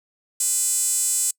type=tone with high-pass filter; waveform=sawtooth; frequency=500 Hz; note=B4; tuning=21 cents sharp; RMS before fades=-22 dBFS; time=0.4-1.31 s; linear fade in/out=5 ms; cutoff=8000 Hz; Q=5.2; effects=noise-tail reverb RT60 0.1 s tail -26 dB re dry